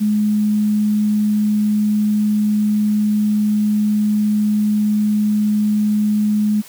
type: tone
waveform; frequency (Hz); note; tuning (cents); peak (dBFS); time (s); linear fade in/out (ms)
sine; 210.5; G#3; +24; -13; 0-6.62; 20
effects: white hiss -41 dBFS RMS until 6.68 s + high-pass 80 Hz 12 dB/octave